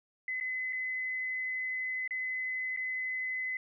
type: tone with dropouts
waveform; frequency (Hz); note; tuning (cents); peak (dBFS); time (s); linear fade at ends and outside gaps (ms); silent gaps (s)
sine; 2028; B6; +45; -32; 0.28-3.57; 2; 0.401-0.409 / 0.726-0.73 / 2.077-2.108 / 2.764-2.772
effects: none

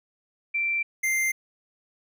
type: tone pair in turn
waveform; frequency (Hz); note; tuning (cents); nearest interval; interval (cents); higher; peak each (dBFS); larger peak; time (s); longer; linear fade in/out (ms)
sine / square; 2349 / 2093; D7 / C7; 0 / 0; major second; 200; first; -23; neither; 0.54-0.83 / 1.03-1.32; neither; 10
effects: none

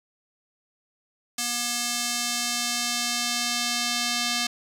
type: tone with band-pass filter sweep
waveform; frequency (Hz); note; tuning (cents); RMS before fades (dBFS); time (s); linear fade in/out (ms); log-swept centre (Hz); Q
square; 239.9; A#3; +50; -27; 1.38-4.47; 5; 7200 to 4800; 1.1
effects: none

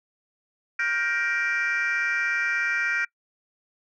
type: chord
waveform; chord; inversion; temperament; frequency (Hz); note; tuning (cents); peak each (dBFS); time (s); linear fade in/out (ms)
sine; G minor seventh; third; just; 1411.2 / 1568 / 1881.6 / 2352; F6 / G6 / Bb6 / D7; +18 / 0 / +16 / +2; -27; 0.79-3.05; 5
effects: noise-tail reverb RT60 0.1 s tail -24 dB re dry + tanh soft clip ceiling -17 dBFS

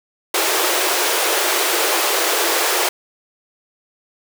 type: high-pass noise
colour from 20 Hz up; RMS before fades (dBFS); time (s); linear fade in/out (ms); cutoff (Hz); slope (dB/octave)
pink; -18; 0.34-2.89; 5; 330; 96
effects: none

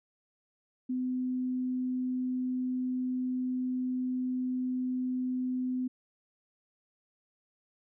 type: tone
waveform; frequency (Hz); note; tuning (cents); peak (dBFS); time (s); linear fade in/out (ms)
sine; 253.9; B3; +48; -29; 0.89-5.88; 10
effects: none

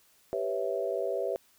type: chord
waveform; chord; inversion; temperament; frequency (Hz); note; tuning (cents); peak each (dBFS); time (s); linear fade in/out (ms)
sine; C# half-diminished seventh; second; equal; 392 / 493.9 / 554.4 / 659.3; G4 / B4 / C#5 / E5; 0 / 0 / 0 / 0; -34; 0.33-1.36; 0
effects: white hiss -64 dBFS RMS until 1.58 s

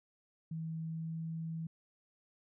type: tone with pitch glide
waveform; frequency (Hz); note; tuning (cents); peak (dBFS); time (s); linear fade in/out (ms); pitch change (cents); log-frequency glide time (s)
sine; 161.5 to 162.72; E3 to E3; -35 to -22; -37; 0.51-1.67; 5; +13; 0.79-1.21
effects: none

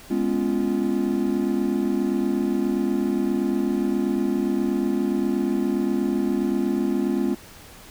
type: chord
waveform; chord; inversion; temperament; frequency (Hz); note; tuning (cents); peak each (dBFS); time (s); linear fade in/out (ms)
triangle; C# dominant seventh; second; just; 207.9 / 249.5 / 277.2 / 346.5; G#3 / B3 / C#4 / E#4; +2 / +18 / 0 / -14; -24; 0.1-7.35; 10
effects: pink hiss -45 dBFS RMS until 7.9 s

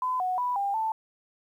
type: tone with pitch steps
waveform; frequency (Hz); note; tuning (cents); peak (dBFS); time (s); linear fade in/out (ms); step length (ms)
sine; 1013 / 737 / 987 / 799 / 884; B5 / F#5 / B5 / G5 / A5; +44 / -7 / -1 / +33 / +8; -25; 0.02-0.92; 2; 180
effects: 10-bit

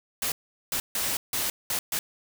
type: noise bursts at uneven times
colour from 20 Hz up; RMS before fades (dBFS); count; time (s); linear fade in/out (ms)
white; -28; 6; 0.22-0.32 / 0.72-0.8 / 0.95-1.17 / 1.33-1.5 / 1.7-1.79 / 1.92-1.99; 2
effects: none

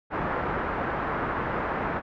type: low-pass noise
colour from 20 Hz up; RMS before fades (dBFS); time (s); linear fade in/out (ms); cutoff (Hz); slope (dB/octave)
white; -29; 0.1-2.02; 50; 1500; 24
effects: none

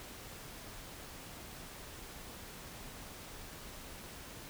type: silence
effects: pink hiss -49 dBFS RMS until 4.49 s

